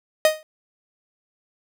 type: tone with exponential decay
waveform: 45% pulse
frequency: 622.3 Hz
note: D#5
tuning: in tune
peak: -10 dBFS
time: 0.25-0.43 s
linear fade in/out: 1 ms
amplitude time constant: 39 ms
effects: none